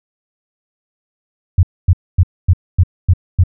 sine tone bursts, 89.6 Hz, F2, 45 cents sharp, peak -5 dBFS, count 7, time 1.58-3.437 s, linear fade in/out 5 ms, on 51 ms, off 250 ms, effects none

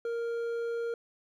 triangle tone with hard clipping, 466.2 Hz, A#4, in tune, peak -32 dBFS, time 0.05-0.94 s, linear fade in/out 2 ms, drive 9 dB, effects none

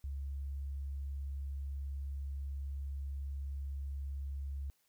sine tone, 69.3 Hz, C#2, in tune, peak -37 dBFS, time 0.04-4.7 s, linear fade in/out 0 ms, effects white hiss -75 dBFS RMS until 4.88 s

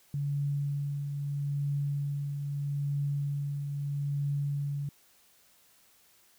sine tone with tremolo, 142.6 Hz, C#3, 49 cents sharp, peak -27 dBFS, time 0.14-4.89 s, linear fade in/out 2 ms, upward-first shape triangle, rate 0.78 Hz, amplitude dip 45%, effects white hiss -63 dBFS RMS until 6.38 s

